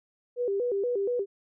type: tone with vibrato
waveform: sine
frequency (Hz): 440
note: A4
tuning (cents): 0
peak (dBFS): -25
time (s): 0.36-1.26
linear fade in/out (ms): 50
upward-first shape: square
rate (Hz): 4.2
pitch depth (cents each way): 180
effects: none